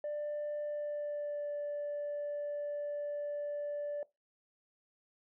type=tone with pitch glide; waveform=sine; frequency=592 to 583.8 Hz; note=D5 to D5; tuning=+14 to -10 cents; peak=-33 dBFS; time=0.04-4.03 s; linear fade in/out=2 ms; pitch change=-24 cents; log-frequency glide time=0.63-1.51 s; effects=noise-tail reverb RT60 0.2 s tail -20 dB re dry + tanh soft clip ceiling -33 dBFS